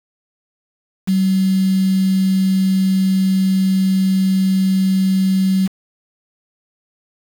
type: tone with quantisation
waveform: sine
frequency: 190 Hz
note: F#3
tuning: 46 cents sharp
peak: -12 dBFS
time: 1.07-5.68 s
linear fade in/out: 20 ms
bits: 5
effects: none